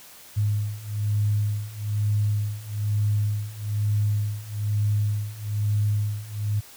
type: beating tone pair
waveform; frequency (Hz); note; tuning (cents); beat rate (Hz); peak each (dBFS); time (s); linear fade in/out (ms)
sine; 103.83 / 104.93; G#2 / G#2; 0 / +18; 1.1; -26 / -24; 0.36-6.61; 20
effects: white hiss -47 dBFS RMS until 6.76 s